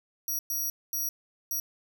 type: tone bursts at uneven times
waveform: 10% pulse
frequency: 5750 Hz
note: F8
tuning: 50 cents sharp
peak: -23 dBFS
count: 4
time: 0.28-0.39 / 0.5-0.7 / 0.93-1.09 / 1.51-1.6 s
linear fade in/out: 2 ms
effects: none